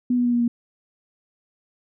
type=tone with pitch steps; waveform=sine; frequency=246.9 / 244.3 / 241.8 / 239.3 / 236.8 Hz; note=B3 / B3 / B3 / A#3 / A#3; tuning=0 / -19 / -36 / +46 / +27 cents; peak=-17 dBFS; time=0.1-0.48 s; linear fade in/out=5 ms; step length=76 ms; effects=none